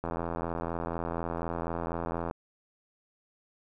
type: click train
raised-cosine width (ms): 1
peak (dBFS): -19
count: 192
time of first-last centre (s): 0.04-2.311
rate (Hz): 84.1
effects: none